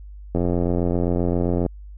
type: click train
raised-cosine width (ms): 2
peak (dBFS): -9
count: 116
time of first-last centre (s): 0.35-1.663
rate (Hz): 87.6
effects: added 50 Hz sine -36 dBFS peak until 1.97 s